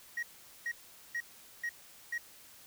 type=tone bursts; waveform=sine; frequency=1890 Hz; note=A#6; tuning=23 cents sharp; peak=-30 dBFS; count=5; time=0.17-2.18 s; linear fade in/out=5 ms; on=58 ms; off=430 ms; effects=tanh soft clip ceiling -32 dBFS + white hiss -56 dBFS RMS until 2.66 s